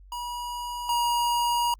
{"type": "tone pair in turn", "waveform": "square", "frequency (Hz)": [966, 953.8], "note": ["B5", "A#5"], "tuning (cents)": [-39, 39], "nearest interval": "unison", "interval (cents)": 22, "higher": "first", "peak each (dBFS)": [-32, -23], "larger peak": "second", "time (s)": [[0.12, 0.89], [0.89, 1.74]], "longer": "second", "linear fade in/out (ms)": 2, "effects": ["added 47 Hz sine -47 dBFS peak until 1.79 s", "Opus 48 kbps"]}